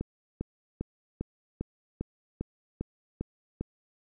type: click train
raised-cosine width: 3 ms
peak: -19 dBFS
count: 10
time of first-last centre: 0.01-3.61 s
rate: 2.5 Hz
effects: none